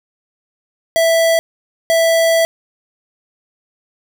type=tone bursts at uneven times; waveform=square; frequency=659.3 Hz; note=E5; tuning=in tune; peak=-11 dBFS; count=2; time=0.96-1.39 / 1.9-2.45 s; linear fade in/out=0 ms; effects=none